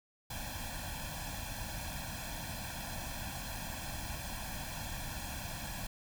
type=noise with comb filter; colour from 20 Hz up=pink; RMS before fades=-41 dBFS; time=0.3-5.87 s; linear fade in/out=5 ms; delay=1.2 ms; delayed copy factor=+0.95; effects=none